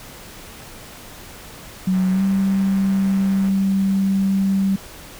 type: tone with pitch glide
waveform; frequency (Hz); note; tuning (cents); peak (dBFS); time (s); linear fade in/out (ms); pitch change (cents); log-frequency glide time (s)
sine; 186.6 to 194.19; F#3 to G3; +15 to -16; -15; 1.87-4.76; 5; +69; 2.12-2.22
type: click train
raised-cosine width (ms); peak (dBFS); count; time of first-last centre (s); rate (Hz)
0.5; -24; 205; 1.94-3.485; 132
effects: pink hiss -39 dBFS RMS until 5.19 s